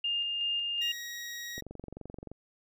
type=tone with tremolo; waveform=sine; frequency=2816 Hz; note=F7; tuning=14 cents sharp; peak=-28 dBFS; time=0.04-0.92 s; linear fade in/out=5 ms; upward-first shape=square; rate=2.7 Hz; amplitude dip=25%
type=tone; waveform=20% pulse; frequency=1897 Hz; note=A#6; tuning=30 cents sharp; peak=-33 dBFS; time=0.81-1.61 s; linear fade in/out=10 ms
type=click train; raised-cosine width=2 ms; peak=-29 dBFS; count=18; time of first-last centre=1.58-2.316 s; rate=23.1 Hz
effects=none